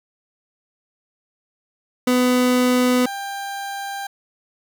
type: tone pair in turn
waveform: 30% pulse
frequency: 250 / 793.7 Hz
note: B3 / G5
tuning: +21 / +21 cents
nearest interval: octave + minor sixth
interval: 2000 cents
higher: second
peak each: -12 / -24 dBFS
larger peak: first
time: 2.07-3.06 / 3.06-4.07 s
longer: second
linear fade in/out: 5 ms
effects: none